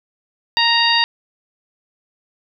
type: harmonic tone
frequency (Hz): 932.3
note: A#5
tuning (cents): 0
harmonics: 1 / 2 / 3 / 4 / 5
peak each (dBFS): -19 / -19 / -19 / -19 / -19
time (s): 0.57-1.04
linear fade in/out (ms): 0
effects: none